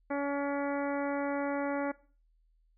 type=harmonic tone; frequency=282.9 Hz; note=C#4; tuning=35 cents sharp; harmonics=1 / 2 / 3 / 4 / 5 / 6 / 7 / 8; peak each=-33 / -34 / -39 / -43 / -43 / -47 / -46 / -50 dBFS; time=0.1-1.92 s; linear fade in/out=10 ms; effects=noise-tail reverb RT60 0.4 s tail -19 dB re dry + added 40 Hz sine -65 dBFS peak until 2.77 s